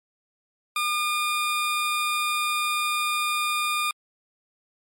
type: tone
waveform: 20% pulse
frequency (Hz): 1211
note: D#6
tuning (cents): -47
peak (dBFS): -18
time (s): 0.76-3.91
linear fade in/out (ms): 2
effects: MP3 64 kbps